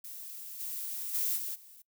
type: noise with level steps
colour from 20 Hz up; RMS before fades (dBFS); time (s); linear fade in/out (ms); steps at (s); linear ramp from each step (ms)
violet; -44 / -38 / -31 / -37 / -54; 0.04-1.82; 5; 0.59 / 1.13 / 1.36 / 1.54; 20
effects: noise-tail reverb RT60 0.1 s tail -22 dB re dry